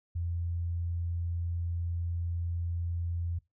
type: tone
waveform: sine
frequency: 85.5 Hz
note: F2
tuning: 36 cents flat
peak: -30 dBFS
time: 0.15-3.39 s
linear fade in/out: 10 ms
effects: noise-tail reverb RT60 0.2 s tail -22 dB re dry